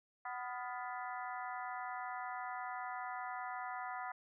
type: harmonic tone with a mistuned harmonic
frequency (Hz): 248.6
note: B3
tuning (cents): +12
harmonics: 3 / 4 / 5 / 6 / 7 / 8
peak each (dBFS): -44 / -46 / -48 / -50 / -51 / -52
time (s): 0.25-4.12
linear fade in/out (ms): 5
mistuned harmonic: 6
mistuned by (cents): -94
effects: none